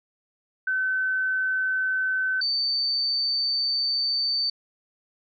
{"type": "tone pair in turn", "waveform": "sine", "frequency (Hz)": [1524, 4567], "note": ["G6", "D8"], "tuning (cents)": [-49, -49], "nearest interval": "octave + perfect fifth", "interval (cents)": 1900, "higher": "second", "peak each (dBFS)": -22, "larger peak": "neither", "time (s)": [[0.67, 2.41], [2.41, 4.5]], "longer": "second", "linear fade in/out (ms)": 5, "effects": []}